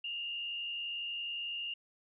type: tone with frequency modulation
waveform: sine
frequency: 2817 Hz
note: F7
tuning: 14 cents sharp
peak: -36 dBFS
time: 0.04-1.74 s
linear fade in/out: 5 ms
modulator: 71.9 Hz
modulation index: 0.86
effects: none